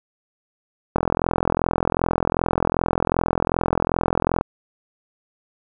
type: click train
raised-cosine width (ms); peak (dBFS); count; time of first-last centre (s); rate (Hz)
1; -4; 148; 0.96-4.411; 42.6
effects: none